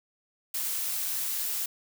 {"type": "noise", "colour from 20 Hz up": "blue", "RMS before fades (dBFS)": -31, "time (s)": [0.54, 1.66], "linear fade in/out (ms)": 5, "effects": []}